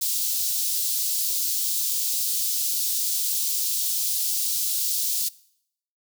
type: high-pass noise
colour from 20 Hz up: white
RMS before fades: -25 dBFS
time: 0.01-5.29 s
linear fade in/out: 10 ms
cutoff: 3900 Hz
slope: 24 dB/octave
effects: noise-tail reverb RT60 0.7 s tail -21 dB re dry